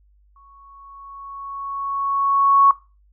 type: tone with exponential growth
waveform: sine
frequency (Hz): 1108.7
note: C#6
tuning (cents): 0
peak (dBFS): -8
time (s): 0.36-2.71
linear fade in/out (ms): 2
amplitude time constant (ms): 510
effects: noise-tail reverb RT60 0.3 s tail -20 dB re dry + added 50 Hz sine -53 dBFS peak until 3.12 s